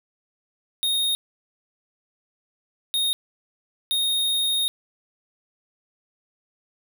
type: tone bursts at uneven times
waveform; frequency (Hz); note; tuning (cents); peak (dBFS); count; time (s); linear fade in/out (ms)
square; 3711; A#7; -9; -21; 3; 0.83-1.15 / 2.94-3.13 / 3.91-4.68; 0
effects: none